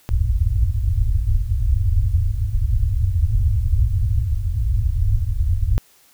white low-pass noise, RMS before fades -18 dBFS, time 0.09-5.78 s, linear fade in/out 0 ms, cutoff 110 Hz, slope 96 dB/octave, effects white hiss -54 dBFS RMS until 6.13 s

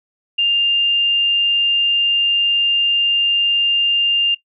sine tone, 2801 Hz, F7, 4 cents sharp, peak -12 dBFS, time 0.38-4.35 s, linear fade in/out 10 ms, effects noise-tail reverb RT60 0.1 s tail -18 dB re dry

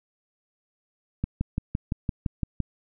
click train, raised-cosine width 5 ms, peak -13 dBFS, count 9, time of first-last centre 1.24-2.603 s, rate 5.87 Hz, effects none

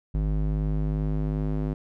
square tone with band-pass filter sweep, 51.3 Hz, G#1, 21 cents flat, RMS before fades -26 dBFS, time 0.14-1.74 s, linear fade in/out 5 ms, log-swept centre 110 to 220 Hz, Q 1, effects none

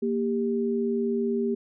sine tone pair together, 233.1 / 397.4 Hz, A#3 / G4, 0 / +24 cents, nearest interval major sixth, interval 924 cents, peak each -26 dBFS, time 0.02-1.55 s, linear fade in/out 10 ms, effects none

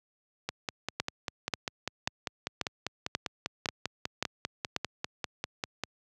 two click trains, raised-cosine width 0.2 ms, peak -11 / -14 dBFS, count 8 / 28, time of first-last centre 1-4.763 / 0.49-5.837 s, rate 1.86 / 5.05 Hz, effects high-pass 80 Hz 12 dB/octave

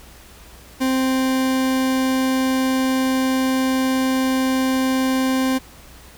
40% pulse tone, 261.6 Hz, C4, in tune, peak -16 dBFS, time 0.8-5.59 s, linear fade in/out 20 ms, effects added 60 Hz sine -47 dBFS peak until 6.17 s + pink hiss -45 dBFS RMS until 6.17 s

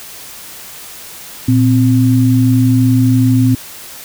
sine tone pair together, 116.49 / 259.1 Hz, A#2 / C4, -1 / -17 cents, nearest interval octave + major second, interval 1384 cents, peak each -10 dBFS, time 1.48-3.55 s, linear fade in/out 5 ms, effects white hiss -32 dBFS RMS until 4.04 s

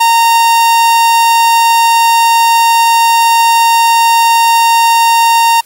45% pulse tone, 923 Hz, A#5, 17 cents flat, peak -5 dBFS, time 0-5.61 s, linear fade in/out 10 ms, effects white hiss -43 dBFS RMS until 5.65 s + MP3 64 kbps

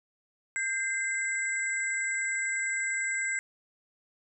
sine tone cluster, 1592 / 2071 / 7800 Hz, G6 / C7 / B8, +26 / -18 / -23 cents, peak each -33 / -31 / -34 dBFS, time 0.56-3.39 s, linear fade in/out 0 ms, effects none

